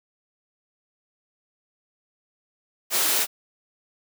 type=high-pass noise; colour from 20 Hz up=white; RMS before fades=-22 dBFS; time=2.9-3.27 s; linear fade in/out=50 ms; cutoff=260 Hz; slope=24 dB/octave; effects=none